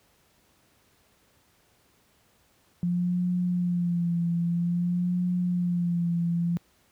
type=tone with vibrato; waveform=sine; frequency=174.61 Hz; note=F3; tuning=in tune; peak=-23 dBFS; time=2.83-6.57 s; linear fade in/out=0 ms; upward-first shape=sine; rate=0.51 Hz; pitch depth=43 cents each way; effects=pink hiss -64 dBFS RMS until 6.91 s + high-pass 60 Hz 12 dB/octave